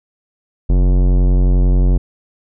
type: tone with tanh clipping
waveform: sine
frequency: 45.6 Hz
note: F#1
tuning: 24 cents flat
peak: -11 dBFS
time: 0.69-1.98 s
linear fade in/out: 10 ms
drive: 18 dB
effects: none